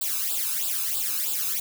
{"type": "noise with flanger", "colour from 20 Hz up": "blue", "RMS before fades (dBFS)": -27, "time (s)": [0.01, 1.6], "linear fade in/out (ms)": 5, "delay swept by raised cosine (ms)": [0.24, 0.8], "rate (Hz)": 3.1, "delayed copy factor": 0.9, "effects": []}